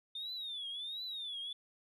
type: tone with vibrato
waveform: sine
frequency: 3603 Hz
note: A7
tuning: 40 cents sharp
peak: -38 dBFS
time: 0.15-1.53 s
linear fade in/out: 5 ms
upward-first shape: triangle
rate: 1.4 Hz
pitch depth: 200 cents each way
effects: tanh soft clip ceiling -36 dBFS